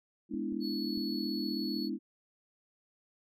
sine chord, E dominant seventh, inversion first, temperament equal, 207.7 / 246.9 / 293.7 / 329.6 Hz, G#3 / B3 / D4 / E4, 0 / 0 / 0 / 0 cents, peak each -38 dBFS, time 0.29-1.99 s, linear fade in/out 50 ms
clicks, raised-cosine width 3 ms, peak -38 dBFS, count 3, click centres 0.341 / 0.525 / 0.975 s
triangle tone, 4400 Hz, C#8, 14 cents flat, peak -38 dBFS, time 0.6-1.9 s, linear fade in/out 50 ms
effects none

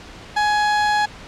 30% pulse tone, 838 Hz, G#5, 15 cents sharp, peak -13 dBFS, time 0.36-1.06 s, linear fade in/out 10 ms, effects pink hiss -39 dBFS RMS until 1.27 s + low-pass 5000 Hz 12 dB/octave

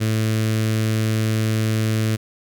sawtooth tone with notch filter, 110 Hz, A2, in tune, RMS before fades -20 dBFS, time 0-2.17 s, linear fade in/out 20 ms, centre 860 Hz, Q 0.91, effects none

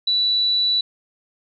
sine tone, 3951 Hz, B7, in tune, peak -16 dBFS, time 0.07-0.81 s, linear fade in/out 5 ms, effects none

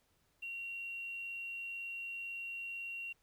sine tone with quantisation, 2749 Hz, F7, 28 cents flat, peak -40 dBFS, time 0.42-3.13 s, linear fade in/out 10 ms, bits 11, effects pink hiss -75 dBFS RMS until 3.22 s

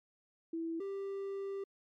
sine / triangle tone pair in turn, 329.2 / 393.5 Hz, E4 / G4, -2 / +7 cents, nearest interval minor third, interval 309 cents, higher second, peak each -35 / -35 dBFS, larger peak neither, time 0.53-0.8 / 0.8-1.64 s, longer second, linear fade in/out 5 ms, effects MP3 96 kbps

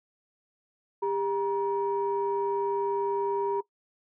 sine tone pair together, 399.4 / 950 Hz, G4 / A#5, +32 / +33 cents, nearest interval octave + minor third, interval 1501 cents, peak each -27 / -28 dBFS, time 1.02-3.61 s, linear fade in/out 10 ms, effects noise-tail reverb RT60 0.1 s tail -19 dB re dry + tanh soft clip ceiling -18 dBFS

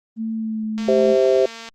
sine tone with pitch glide, 222.9 to 217.3 Hz, A3 to A3, +23 to -21 cents, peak -22 dBFS, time 0.16-1.17 s, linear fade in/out 50 ms, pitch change -44 cents, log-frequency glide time 0.34-0.65 s
click train, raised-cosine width 0.2 ms, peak -19 dBFS, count 208, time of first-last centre 0.78-1.688 s, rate 228 Hz
harmonic tone, 130.81 Hz, C3, in tune, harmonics 3 / 4 / 5, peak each -16 / -17 / -20 dBFS, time 0.88-1.46 s, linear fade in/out 5 ms
effects Opus 24 kbps

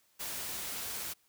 white noise, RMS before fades -39 dBFS, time 0.19-1.14 s, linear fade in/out 20 ms, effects white hiss -70 dBFS RMS until 1.28 s

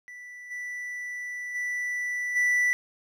triangle tone with level steps, 1971 Hz, B6, 4 cents flat, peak -39 / -31 / -26 / -19 dBFS, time 0.08-2.73 s, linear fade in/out 0 ms, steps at 0.5 / 1.54 / 2.35 s, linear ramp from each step 20 ms, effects none

